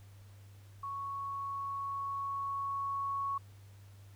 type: tone with level ramp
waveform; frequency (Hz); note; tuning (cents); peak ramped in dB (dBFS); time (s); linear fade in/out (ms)
sine; 1108.7; C#6; 0; -37 to -32; 0.83-3.38; 5
effects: added 99 Hz sine -52 dBFS peak until 4.15 s + pink hiss -65 dBFS RMS until 4.15 s